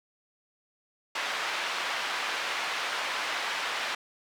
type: band-pass noise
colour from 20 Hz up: pink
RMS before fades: -32 dBFS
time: 1.15-3.95 s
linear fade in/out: 5 ms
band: 1000 to 3500 Hz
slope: 12 dB/octave
effects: none